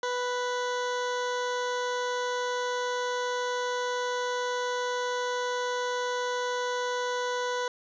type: tone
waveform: 20% pulse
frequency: 493.9 Hz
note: B4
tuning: in tune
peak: -23 dBFS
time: 0.03-7.68 s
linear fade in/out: 2 ms
effects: resampled to 16000 Hz + 10-bit